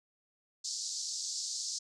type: band-pass noise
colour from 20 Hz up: pink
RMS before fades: -38 dBFS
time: 0.64-1.79 s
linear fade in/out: 10 ms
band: 4400 to 7600 Hz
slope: 48 dB/octave
effects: none